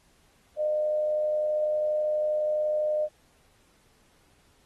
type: tone with amplitude modulation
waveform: sine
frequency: 608 Hz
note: D#5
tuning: 40 cents flat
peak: -22 dBFS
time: 0.56-3.09 s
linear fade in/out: 50 ms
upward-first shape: sine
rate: 92.2 Hz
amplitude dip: 30%
effects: pink hiss -64 dBFS RMS until 4.65 s + AAC 32 kbps